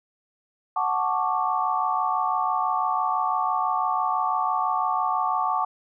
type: chord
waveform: sine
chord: D major seventh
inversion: first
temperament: equal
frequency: 740 / 880 / 1108.7 / 1174.7 Hz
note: F#5 / A5 / C#6 / D6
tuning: 0 / 0 / 0 / 0 cents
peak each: -27 dBFS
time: 0.76-5.65 s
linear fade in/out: 5 ms
effects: none